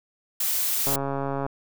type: noise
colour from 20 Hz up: blue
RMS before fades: -25 dBFS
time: 0.4-0.96 s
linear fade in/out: 5 ms
type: click train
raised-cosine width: 1 ms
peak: -15 dBFS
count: 83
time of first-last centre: 0.87-1.464 s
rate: 138 Hz
effects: none